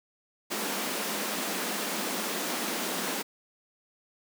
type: high-pass noise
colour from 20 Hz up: pink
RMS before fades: -32 dBFS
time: 0.5-3.23 s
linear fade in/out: 20 ms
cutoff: 180 Hz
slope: 96 dB/octave
effects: none